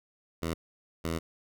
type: tone bursts at uneven times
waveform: 10% pulse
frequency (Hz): 82.41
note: E2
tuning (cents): 0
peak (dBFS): -22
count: 2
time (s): 0.42-0.54 / 1.04-1.19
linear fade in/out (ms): 10
effects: none